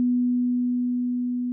sine tone with level ramp, 246.4 Hz, B3, 4 cents flat, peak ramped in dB -18 to -24 dBFS, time 0-1.52 s, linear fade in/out 0 ms, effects none

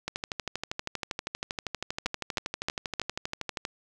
two click trains, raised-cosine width 0.2 ms, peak -10 / -14 dBFS, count 4 / 46, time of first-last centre 2.06-2.998 / 0.08-3.651 s, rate 3.2 / 12.6 Hz, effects none

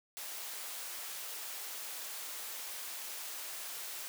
white high-pass noise, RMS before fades -43 dBFS, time 0.17-4.08 s, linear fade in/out 0 ms, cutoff 490 Hz, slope 12 dB/octave, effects none

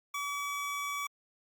25% pulse tone, 1142 Hz, D6, 49 cents flat, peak -30 dBFS, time 0.14-1.07 s, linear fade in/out 5 ms, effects Opus 48 kbps

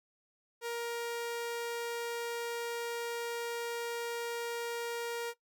sawtooth tone, 470 Hz, A#4, 14 cents sharp, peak -31 dBFS, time 0.61-5.34 s, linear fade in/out 50 ms, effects noise-tail reverb RT60 0.1 s tail -18 dB re dry

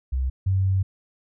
sine tone pair in turn, 64.8 / 95.51 Hz, C2 / G2, -16 / -45 cents, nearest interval perfect fifth, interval 671 cents, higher second, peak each -21 / -18 dBFS, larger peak second, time 0.12-0.3 / 0.46-0.83 s, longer second, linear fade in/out 10 ms, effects none

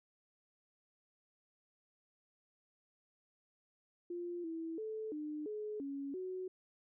sine tone with pitch steps, 348.8 / 327 / 436.4 / 301.8 / 424.1 / 278.4 / 370.8 Hz, F4 / E4 / A4 / D4 / G#4 / C#4 / F#4, -2 / -14 / -14 / +47 / +36 / +8 / +4 cents, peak -39 dBFS, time 4.1-6.48 s, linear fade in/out 5 ms, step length 340 ms, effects none

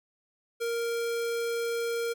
square tone, 466.2 Hz, A#4, in tune, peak -29 dBFS, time 0.6-2.14 s, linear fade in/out 20 ms, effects none

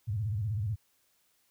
sine tone with vibrato, 105.2 Hz, G#2, 23 cents sharp, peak -29 dBFS, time 0.07-0.76 s, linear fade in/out 20 ms, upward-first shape square, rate 16 Hz, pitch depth 150 cents each way, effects white hiss -71 dBFS RMS until 1.5 s

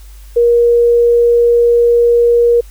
sine tone, 473.9 Hz, A#4, 28 cents sharp, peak -6 dBFS, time 0.36-2.61 s, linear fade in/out 10 ms, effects added 50 Hz sine -32 dBFS peak until 2.7 s + white hiss -46 dBFS RMS until 2.7 s

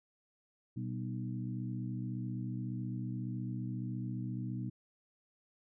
harmonic tone with a mistuned harmonic, 61.74 Hz, B1, in tune, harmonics 2 / 3 / 4 / 5, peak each -38 / -42 / -44 / -46 dBFS, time 0.76-4.7 s, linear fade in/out 10 ms, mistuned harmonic 3, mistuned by +66 cents, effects none

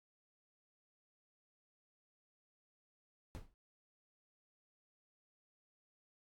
brown noise with exponential decay, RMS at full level -39 dBFS, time 3.35-3.54 s, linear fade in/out 0 ms, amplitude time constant 41 ms, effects AAC 64 kbps

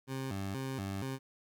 20% pulse tone with vibrato, 114 Hz, A#2, 38 cents flat, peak -31 dBFS, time 0.07-1.19 s, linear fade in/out 50 ms, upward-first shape square, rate 2.1 Hz, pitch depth 270 cents each way, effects 12-bit

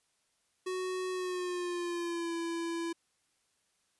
square tone with pitch glide, 370 to 335.4 Hz, F#4 to E4, 0 to +30 cents, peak -34 dBFS, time 0.66-2.93 s, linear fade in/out 10 ms, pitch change -170 cents, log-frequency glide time 1.11-2.33 s, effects white hiss -75 dBFS RMS until 3.99 s + resampled to 24000 Hz

